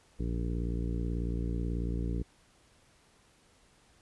harmonic tone, 58.27 Hz, A#1, in tune, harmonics 1 / 2 / 3 / 4 / 5 / 6 / 7 / 8, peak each -32 / -38 / -38 / -45 / -41 / -47 / -46 / -49 dBFS, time 0.19-2.23 s, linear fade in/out 10 ms, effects pink hiss -64 dBFS RMS until 4.01 s + resampled to 24000 Hz

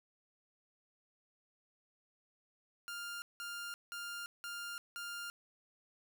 sawtooth tone bursts, 1400 Hz, F6, 4 cents sharp, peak -38 dBFS, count 5, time 2.88-5.3 s, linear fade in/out 0 ms, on 340 ms, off 180 ms, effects none

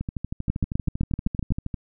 two click trains, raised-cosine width 5 ms, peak -16 / -10 dBFS, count 23 / 9, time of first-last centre 0.01-1.742 / 0.5-1.52 s, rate 12.7 / 7.84 Hz, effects none

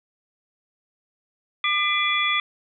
sine tone cluster, 1199 / 2020 / 2386 / 3415 Hz, D6 / B6 / D7 / G#7, +36 / +39 / +27 / +48 cents, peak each -25 dBFS, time 1.64-2.4 s, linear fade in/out 2 ms, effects none

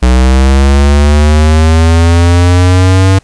square linear sweep, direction up, 61.74 to 96.3 Hz, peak -4 dBFS, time 0.02-3.19 s, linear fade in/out 10 ms, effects pink hiss -46 dBFS RMS until 3.23 s + resampled to 22050 Hz

